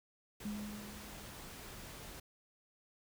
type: noise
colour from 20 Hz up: pink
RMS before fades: -50 dBFS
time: 0.4-2.2 s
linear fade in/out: 5 ms
type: tone with exponential decay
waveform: sine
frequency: 208.6 Hz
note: G#3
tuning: 8 cents sharp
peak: -36 dBFS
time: 0.45-1.74 s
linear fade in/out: 5 ms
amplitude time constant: 280 ms
effects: none